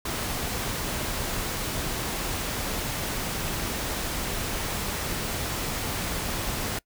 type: noise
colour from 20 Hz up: pink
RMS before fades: -30 dBFS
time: 0.05-6.79 s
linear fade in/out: 5 ms
effects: noise-tail reverb RT60 0.1 s tail -23 dB re dry